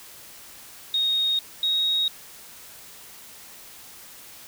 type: tone pair in turn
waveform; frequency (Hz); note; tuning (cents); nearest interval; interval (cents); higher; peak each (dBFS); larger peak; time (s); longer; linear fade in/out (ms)
sine; 3729 / 3770; A#7 / A#7; 0 / +19; unison; 19; second; -20; neither; 0.94-1.39 / 1.63-2.08; neither; 2
effects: white hiss -45 dBFS RMS until 4.47 s